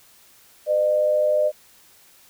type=tone pair together; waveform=sine; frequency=506 / 605.6 Hz; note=B4 / D#5; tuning=+42 / -47 cents; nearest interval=minor third; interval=311 cents; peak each=-25 / -17 dBFS; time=0.66-1.52 s; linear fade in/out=50 ms; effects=white hiss -53 dBFS RMS until 2.29 s